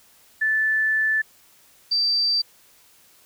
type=tone pair in turn; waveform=sine; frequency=1752 / 4667 Hz; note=A6 / D8; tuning=-8 / -12 cents; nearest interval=octave + perfect fourth; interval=1696 cents; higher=second; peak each=-18 dBFS; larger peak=neither; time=0.41-1.22 / 1.91-2.42 s; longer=first; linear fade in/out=10 ms; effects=white hiss -55 dBFS RMS until 3.25 s